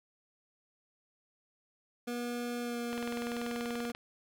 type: tone with pitch glide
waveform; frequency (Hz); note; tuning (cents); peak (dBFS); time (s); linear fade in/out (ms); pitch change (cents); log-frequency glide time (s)
25% pulse; 240.8 to 237.8; B3 to A#3; -44 to +35; -31; 2.07-3.92; 10; -21; 2.62-2.78
type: click train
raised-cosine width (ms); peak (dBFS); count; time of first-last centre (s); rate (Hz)
0.3; -24; 22; 2.93-3.949; 20.6
effects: none